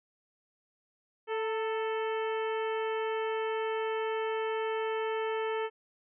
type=harmonic tone with a mistuned harmonic; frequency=440 Hz; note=A4; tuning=in tune; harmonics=1 / 2 / 3 / 4 / 5 / 6 / 7; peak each=-31 / -37 / -41 / -43 / -45 / -47 / -48 dBFS; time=1.27-5.7 s; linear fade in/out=50 ms; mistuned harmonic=2; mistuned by=+37 cents; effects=none